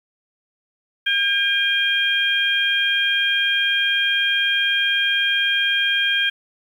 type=harmonic tone; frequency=804 Hz; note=G5; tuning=44 cents sharp; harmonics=2 / 3 / 4; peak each=-20 / -24 / -20 dBFS; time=1.06-6.3 s; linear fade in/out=10 ms; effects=8-bit